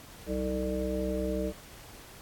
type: harmonic tone with a mistuned harmonic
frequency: 63.9 Hz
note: C2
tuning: 40 cents flat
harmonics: 1 / 3 / 5 / 7 / 9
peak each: -35 / -35 / -35 / -35 / -35 dBFS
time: 0.26-1.53 s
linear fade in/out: 50 ms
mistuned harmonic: 9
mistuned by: +54 cents
effects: pink hiss -50 dBFS RMS until 2.21 s + AAC 64 kbps